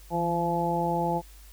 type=harmonic tone with a mistuned harmonic; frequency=171.4 Hz; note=F3; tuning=32 cents flat; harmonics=1 / 2 / 3 / 4 / 5; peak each=-30 / -32 / -32 / -32 / -28 dBFS; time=0.1-1.22 s; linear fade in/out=50 ms; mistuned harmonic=1; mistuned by=-40 cents; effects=added 50 Hz sine -47 dBFS peak until 1.52 s + white hiss -55 dBFS RMS until 1.52 s